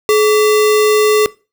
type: tone with sample-and-hold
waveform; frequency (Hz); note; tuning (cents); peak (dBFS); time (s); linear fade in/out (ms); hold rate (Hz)
sine; 425.7; G#4; +43; -7; 0.09-1.26; 0; 1575
effects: noise-tail reverb RT60 0.3 s tail -20 dB re dry